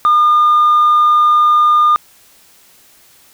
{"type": "tone", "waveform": "sine", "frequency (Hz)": 1212, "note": "D#6", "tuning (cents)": -46, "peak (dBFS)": -5, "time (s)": [0.05, 1.96], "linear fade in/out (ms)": 0, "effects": ["tanh soft clip ceiling -5 dBFS", "white hiss -47 dBFS RMS until 3.33 s"]}